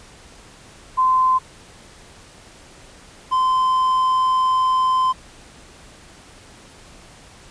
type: tone pair in turn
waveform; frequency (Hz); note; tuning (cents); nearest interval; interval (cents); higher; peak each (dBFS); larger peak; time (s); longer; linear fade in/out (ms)
sine / triangle; 1032 / 1032; C6 / C6; -24 / -24; unison; 0; neither; -13; neither; 0.97-1.39 / 3.31-5.13; second; 20
effects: pink hiss -45 dBFS RMS until 7.5 s + resampled to 22050 Hz